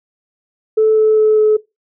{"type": "tone with pitch steps", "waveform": "sine", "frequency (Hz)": [436.5, 434, 431.5, 429], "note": ["A4", "A4", "A4", "A4"], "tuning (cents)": [-14, -24, -34, -44], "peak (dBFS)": -7, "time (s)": [0.77, 1.57], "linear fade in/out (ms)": 10, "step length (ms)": 200, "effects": ["noise-tail reverb RT60 0.2 s tail -20 dB re dry", "tanh soft clip ceiling -4 dBFS"]}